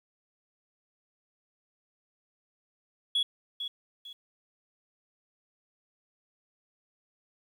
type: tone with echo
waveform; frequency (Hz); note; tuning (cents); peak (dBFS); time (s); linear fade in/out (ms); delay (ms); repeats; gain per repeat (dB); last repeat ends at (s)
sine; 3364; G#7; +22; -22; 3.15-3.23; 5; 450; 2; -10; 4.13
effects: tanh soft clip ceiling -22 dBFS + 10-bit